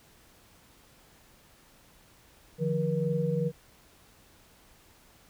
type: tone cluster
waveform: sine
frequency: 150.6 / 173.1 / 478.8 Hz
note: D3 / F3 / A#4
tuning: +44 / -15 / +46 cents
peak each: -30 dBFS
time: 2.58-3.52 s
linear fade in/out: 50 ms
effects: pink hiss -59 dBFS RMS until 5.29 s